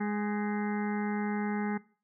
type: harmonic tone with a mistuned harmonic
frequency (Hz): 207.7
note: G#3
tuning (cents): 0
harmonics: 1 / 2 / 4 / 5 / 6 / 7 / 8 / 9 / 10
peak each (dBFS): -30 / -38 / -38 / -51 / -46 / -46 / -47 / -47 / -47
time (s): 0-1.78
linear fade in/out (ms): 10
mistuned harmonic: 7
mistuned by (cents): +67
effects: noise-tail reverb RT60 0.4 s tail -20 dB re dry